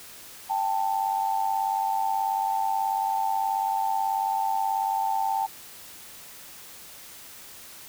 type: tone pair together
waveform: sine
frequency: 786 / 884.4 Hz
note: G5 / A5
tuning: +4 / +9 cents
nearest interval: major second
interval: 205 cents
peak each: -26 dBFS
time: 0.49-5.47 s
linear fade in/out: 20 ms
effects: white hiss -45 dBFS RMS until 7.88 s